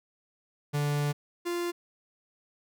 45% pulse tone pair in turn, 145.9 / 347.7 Hz, D3 / F4, -11 / -8 cents, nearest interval octave + minor third, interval 1503 cents, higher second, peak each -26 / -29 dBFS, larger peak first, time 0.73-1.13 / 1.45-1.72 s, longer first, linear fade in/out 20 ms, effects none

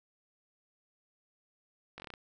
slowing click train, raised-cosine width 0.3 ms, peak -28 dBFS, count 7, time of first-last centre 1.98-2.138 s, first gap 19 ms, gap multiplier 1.13, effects none

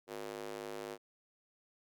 square tone with high-pass filter, 51.91 Hz, G#1, in tune, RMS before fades -44 dBFS, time 0.07-0.98 s, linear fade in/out 50 ms, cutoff 410 Hz, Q 2.1, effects none

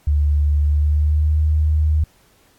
sine tone with pitch glide, 73.42 to 76.76 Hz, D2 to D#2, 0 to -23 cents, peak -13 dBFS, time 0.07-2.04 s, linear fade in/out 5 ms, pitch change +77 cents, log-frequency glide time 0.62-1.39 s, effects pink hiss -56 dBFS RMS until 2.58 s + AAC 64 kbps

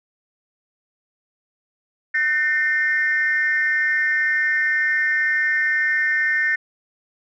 sine tone with amplitude modulation, 1811 Hz, A6, 49 cents sharp, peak -12 dBFS, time 2.14-6.56 s, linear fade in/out 10 ms, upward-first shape sine, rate 297 Hz, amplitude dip 95%, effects tanh soft clip ceiling -8 dBFS

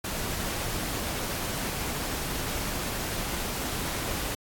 pink noise, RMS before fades -32 dBFS, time 0.04-4.35 s, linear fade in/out 5 ms, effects AAC 64 kbps

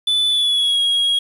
triangle tone with pitch glide, 3489 to 3297 Hz, A7 to G#7, -15 to -13 cents, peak -13 dBFS, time 0.07-1.19 s, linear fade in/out 5 ms, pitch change -98 cents, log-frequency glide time 0.29-0.8 s, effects resampled to 32000 Hz + 7-bit

